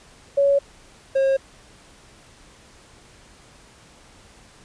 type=tone pair in turn; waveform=sine / triangle; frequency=560 / 538.9 Hz; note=C#5 / C#5; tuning=+18 / -49 cents; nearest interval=minor second; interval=67 cents; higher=first; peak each=-14 dBFS; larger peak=neither; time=0.37-0.59 / 1.15-1.37 s; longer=neither; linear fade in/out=10 ms; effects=pink hiss -50 dBFS RMS until 4.64 s + resampled to 22050 Hz